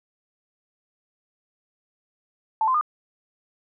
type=tone with pitch steps; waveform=sine; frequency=880 / 1034.5 / 1216.1 Hz; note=A5 / C6 / D#6; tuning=0 / -20 / -40 cents; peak=-18 dBFS; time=2.61-2.811 s; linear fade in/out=2 ms; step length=67 ms; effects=none